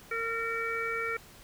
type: harmonic tone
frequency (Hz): 457.9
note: A#4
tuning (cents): -31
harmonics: 1 / 3 / 4 / 5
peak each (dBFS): -36 / -34 / -38 / -35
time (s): 0.11-1.17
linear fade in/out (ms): 5
effects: pink hiss -53 dBFS RMS until 1.43 s